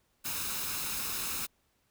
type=noise with comb filter; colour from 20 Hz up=white; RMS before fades=-35 dBFS; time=0.24-1.47 s; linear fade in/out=20 ms; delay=0.77 ms; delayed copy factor=+0.5; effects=pink hiss -73 dBFS RMS until 1.9 s